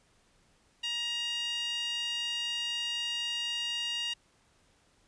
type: tone with band-pass filter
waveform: 5% pulse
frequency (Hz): 944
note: A#5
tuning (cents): +22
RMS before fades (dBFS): -34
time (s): 0.83-4.14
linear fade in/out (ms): 10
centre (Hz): 2900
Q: 3.8
effects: pink hiss -67 dBFS RMS until 5.07 s + resampled to 22050 Hz